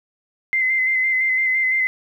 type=tone with vibrato; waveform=sine; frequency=2063 Hz; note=C7; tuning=25 cents flat; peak=-16 dBFS; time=0.53-1.87 s; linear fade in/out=0 ms; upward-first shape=square; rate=5.9 Hz; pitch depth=23 cents each way; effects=9-bit